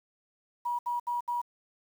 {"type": "tone bursts", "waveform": "sine", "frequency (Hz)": 962, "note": "B5", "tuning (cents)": -46, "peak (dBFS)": -28, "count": 4, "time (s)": [0.65, 1.417], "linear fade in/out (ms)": 10, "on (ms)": 140, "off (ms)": 69, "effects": ["9-bit"]}